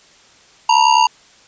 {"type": "ring-modulated tone", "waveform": "square", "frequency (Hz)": 932.3, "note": "A#5", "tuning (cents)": 0, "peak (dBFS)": -7, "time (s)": [0.69, 1.07], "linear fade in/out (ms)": 5, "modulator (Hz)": 34.9, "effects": ["white hiss -48 dBFS RMS until 1.47 s", "resampled to 16000 Hz"]}